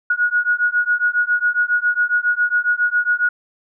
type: beating tone pair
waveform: sine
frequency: 1448 / 1455.3 Hz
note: F#6 / F#6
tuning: -38 / -29 cents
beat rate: 7.3 Hz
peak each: -18 dBFS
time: 0.1-3.29 s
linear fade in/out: 5 ms
effects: none